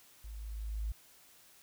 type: tone with level ramp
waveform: sine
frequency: 53.5 Hz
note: A1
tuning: 48 cents flat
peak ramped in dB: -43 to -32 dBFS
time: 0.24-0.92 s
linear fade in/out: 5 ms
effects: white hiss -61 dBFS RMS until 1.62 s